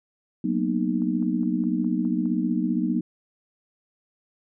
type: chord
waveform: sine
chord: B major seventh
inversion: second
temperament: just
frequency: 185.21 / 231.5 / 246.9 / 308.7 Hz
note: F#3 / A#3 / B3 / D#4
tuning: +2 / -12 / 0 / -14 cents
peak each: -27 dBFS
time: 0.44-3.01 s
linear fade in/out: 5 ms
type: click train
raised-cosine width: 1 ms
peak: -36 dBFS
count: 7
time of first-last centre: 1.02-2.257 s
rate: 4.85 Hz
effects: none